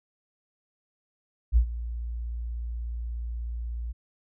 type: tone with ADSR envelope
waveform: sine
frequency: 58.27 Hz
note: A#1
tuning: in tune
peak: -14 dBFS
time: 1.52-3.93 s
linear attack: 46 ms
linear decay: 86 ms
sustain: -16 dB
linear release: 21 ms
effects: none